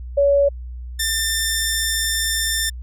sine / 10% pulse tone pair in turn, 564 / 1790.6 Hz, C#5 / A6, +30 / +30 cents, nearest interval octave + minor sixth, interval 2000 cents, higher second, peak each -12 / -10 dBFS, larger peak second, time 0.17-0.49 / 0.99-2.7 s, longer second, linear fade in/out 10 ms, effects added 61 Hz sine -29 dBFS peak until 2.82 s

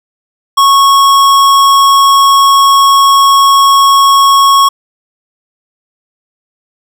sine tone with hard clipping, 1102 Hz, C#6, 11 cents flat, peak -5 dBFS, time 0.57-4.69 s, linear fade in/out 10 ms, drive 17 dB, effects none

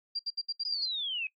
sine tone bursts, 4748 Hz, D8, 18 cents sharp, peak -30 dBFS, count 7, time 0.15-0.86 s, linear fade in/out 10 ms, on 44 ms, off 67 ms
sine linear sweep, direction down, 4978 to 2489 Hz, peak -31 dBFS, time 0.65-1.27 s, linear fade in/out 2 ms
effects noise-tail reverb RT60 0.1 s tail -22 dB re dry + AAC 32 kbps

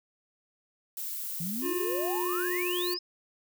violet noise, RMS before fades -36 dBFS, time 0.97-2.94 s, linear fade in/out 2 ms
sine exponential sweep, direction up, 160 to 5220 Hz, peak -33 dBFS, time 1.4-2.99 s, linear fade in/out 5 ms
harmonic tone, 356.7 Hz, F4, 37 cents sharp, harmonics 1 / 3 / 5 / 7 / 8, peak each -30 / -40 / -44 / -47 / -48 dBFS, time 1.61-2.98 s, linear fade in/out 50 ms
effects none

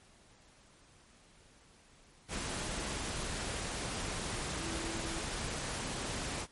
sine tone in noise, 329.6 Hz, E4, in tune, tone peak -42 dBFS, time 4.58-5.23 s, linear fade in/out 50 ms, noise pink, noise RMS -38 dBFS, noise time 2.28-6.47 s, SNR -7 dB, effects pink hiss -62 dBFS RMS until 6.51 s + MP3 48 kbps

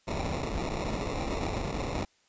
pink noise with sample-and-hold, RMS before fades -32 dBFS, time 0.07-2.05 s, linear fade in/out 5 ms, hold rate 1575 Hz, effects white hiss -67 dBFS RMS until 2.28 s + resampled to 16000 Hz

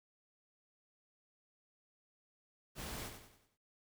pink noise with echo, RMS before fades -45 dBFS, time 2.75-3.11 s, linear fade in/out 50 ms, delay 94 ms, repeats 5, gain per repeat -7 dB, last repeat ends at 3.58 s, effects none

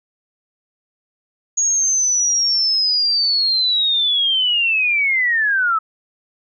sine linear sweep, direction down, 6680 to 1277 Hz, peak -14 dBFS, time 1.57-5.79 s, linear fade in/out 10 ms, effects none

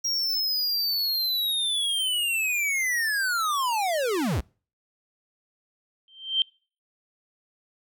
square linear sweep, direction down, 5650 to 46.25 Hz, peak -24 dBFS, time 0.04-4.41 s, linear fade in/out 10 ms
sine tone with exponential growth, 3136 Hz, G7, in tune, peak -16 dBFS, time 6.08-6.42 s, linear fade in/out 1 ms, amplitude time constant 73 ms
effects noise-tail reverb RT60 0.4 s tail -26 dB re dry

